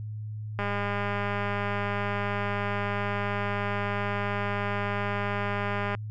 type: click train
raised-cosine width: 0.5 ms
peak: -16 dBFS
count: 1089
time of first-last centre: 0.59-5.95 s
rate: 203 Hz
effects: added 107 Hz sine -33 dBFS peak until 6.1 s